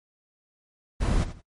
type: noise with echo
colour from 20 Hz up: brown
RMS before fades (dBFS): -23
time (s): 1-1.25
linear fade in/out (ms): 20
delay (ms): 85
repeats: 2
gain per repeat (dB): -12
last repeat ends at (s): 1.42
effects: noise-tail reverb RT60 0.1 s tail -23 dB re dry + MP3 48 kbps